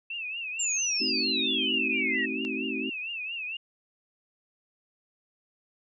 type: tone with vibrato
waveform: sine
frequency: 2637 Hz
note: E7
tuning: in tune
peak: -32 dBFS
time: 0.1-3.57 s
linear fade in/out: 5 ms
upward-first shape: triangle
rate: 4.4 Hz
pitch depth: 140 cents each way
type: exponential sweep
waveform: sine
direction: down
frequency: 7459 to 1850 Hz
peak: -26 dBFS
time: 0.59-2.26 s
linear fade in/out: 10 ms
type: chord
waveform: sine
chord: A diminished seventh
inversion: none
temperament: just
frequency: 220 / 264 / 316.8 / 380.2 Hz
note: A3 / C4 / Eb4 / Gb4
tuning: 0 / +16 / +31 / +47 cents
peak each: -37 / -34 / -37 / -37 dBFS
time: 1-2.9 s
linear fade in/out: 10 ms
type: click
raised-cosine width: 0.2 ms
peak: -25 dBFS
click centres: 2.45 s
effects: none